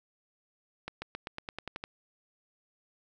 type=accelerating click train; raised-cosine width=0.3 ms; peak=-21 dBFS; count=10; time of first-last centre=0.88-1.839 s; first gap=140 ms; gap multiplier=0.93; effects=none

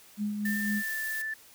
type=tone with tremolo; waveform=sine; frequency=208.3 Hz; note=G#3; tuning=5 cents sharp; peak=-27 dBFS; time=0.17-0.83 s; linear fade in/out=50 ms; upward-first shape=sine; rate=4 Hz; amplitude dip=40%
type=noise; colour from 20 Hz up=blue; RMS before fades=-40 dBFS; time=0.45-1.22 s; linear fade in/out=5 ms
type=tone with pitch glide; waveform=sine; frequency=1790 to 1758.2 Hz; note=A6 to A6; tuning=+29 to -2 cents; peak=-31 dBFS; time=0.45-1.34 s; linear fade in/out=5 ms; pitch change=-31 cents; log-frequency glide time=0.62-0.97 s
effects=white hiss -55 dBFS RMS until 1.54 s

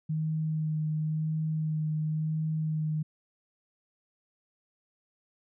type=tone with vibrato; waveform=sine; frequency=155.9 Hz; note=D#3; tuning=4 cents sharp; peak=-27 dBFS; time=0.09-3.03 s; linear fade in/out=10 ms; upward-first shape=sine; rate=0.95 Hz; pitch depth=15 cents each way; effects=none

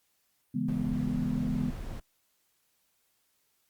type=chord; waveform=sine; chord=C# minor seventh; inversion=none; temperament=equal; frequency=138.59 / 164.81 / 207.7 / 246.9 Hz; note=C#3 / E3 / G#3 / B3; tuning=0 / 0 / 0 / 0 cents; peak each=-36 / -35 / -33 / -31 dBFS; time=0.54-1.71 s; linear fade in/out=10 ms
type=noise; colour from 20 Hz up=brown; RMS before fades=-39 dBFS; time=0.68-2 s; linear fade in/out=5 ms
effects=white hiss -73 dBFS RMS until 3.69 s + Opus 48 kbps

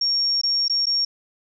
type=tone with dropouts; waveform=sine; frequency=5540 Hz; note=F8; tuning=15 cents flat; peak=-18 dBFS; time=0.01-1.05 s; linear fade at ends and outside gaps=5 ms; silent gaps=0.415-0.434 / 0.682-0.697 / 0.858-0.867 s; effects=none

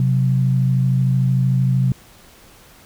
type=tone pair together; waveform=sine; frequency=130.6 / 183.79 Hz; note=C3 / F#3; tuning=-3 / -11 cents; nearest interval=tritone; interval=592 cents; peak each=-14 / -22 dBFS; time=0-1.92 s; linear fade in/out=2 ms; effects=pink hiss -47 dBFS RMS until 2.85 s

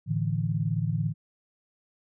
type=chord; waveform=sine; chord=A suspended fourth; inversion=none; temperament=equal; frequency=110 / 146.83 / 164.81 Hz; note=A2 / D3 / E3; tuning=0 / 0 / 0 cents; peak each=-29 dBFS; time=0.06-1.14 s; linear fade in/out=50 ms; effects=none

